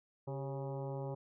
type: harmonic tone with a mistuned harmonic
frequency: 137.5 Hz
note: C#3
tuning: 14 cents flat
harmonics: 1 / 2 / 3 / 4 / 5 / 6 / 7 / 8 / 9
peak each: -40 / -51 / -45 / -45 / -57 / -50 / -54 / -62 / -64 dBFS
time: 0.27-1.15 s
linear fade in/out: 10 ms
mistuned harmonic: 3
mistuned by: -62 cents
effects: none